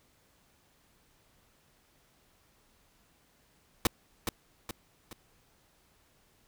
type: noise with echo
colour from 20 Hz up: pink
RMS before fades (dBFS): -24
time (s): 3.85-3.87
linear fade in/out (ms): 2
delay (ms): 420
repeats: 3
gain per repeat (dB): -7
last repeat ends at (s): 5.13
effects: pink hiss -67 dBFS RMS until 6.47 s